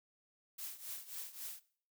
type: noise with tremolo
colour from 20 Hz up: blue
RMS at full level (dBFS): -43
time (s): 0.58-1.6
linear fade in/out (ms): 10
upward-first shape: triangle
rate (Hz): 3.7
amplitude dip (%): 85
effects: noise-tail reverb RT60 0.5 s tail -19 dB re dry